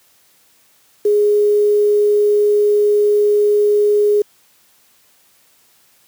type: tone with quantisation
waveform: sine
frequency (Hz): 415.3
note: G#4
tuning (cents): 0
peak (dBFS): -10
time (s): 1.05-4.22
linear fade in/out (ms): 5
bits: 6
effects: white hiss -54 dBFS RMS until 6.07 s + high-pass 80 Hz 12 dB/octave